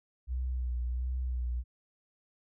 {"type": "tone with vibrato", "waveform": "sine", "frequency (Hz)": 62, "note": "B1", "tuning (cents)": 7, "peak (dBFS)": -30, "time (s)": [0.27, 1.64], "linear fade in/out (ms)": 50, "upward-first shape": "sine", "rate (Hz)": 1.4, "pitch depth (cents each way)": 41, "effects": []}